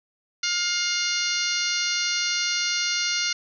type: harmonic tone with a mistuned harmonic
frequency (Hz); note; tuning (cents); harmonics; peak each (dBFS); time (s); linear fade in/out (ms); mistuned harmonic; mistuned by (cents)
708; F5; +23; 2 / 3 / 4 / 5 / 6 / 7 / 8 / 9; -31 / -30 / -31 / -34 / -29 / -31 / -30 / -34; 0.43-3.33; 5; 7; -55
effects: none